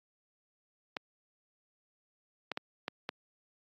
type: clicks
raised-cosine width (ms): 0.3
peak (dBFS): -18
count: 5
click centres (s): 0.968 / 2.517 / 2.574 / 2.881 / 3.091
effects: high-pass 200 Hz 12 dB/octave + AAC 64 kbps